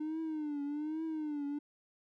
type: tone with vibrato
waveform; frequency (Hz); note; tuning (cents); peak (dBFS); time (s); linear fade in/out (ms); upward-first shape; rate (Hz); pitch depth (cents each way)
triangle; 303.1; D#4; -45; -32; 0-1.59; 10; triangle; 1.2; 120
effects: tanh soft clip ceiling -29 dBFS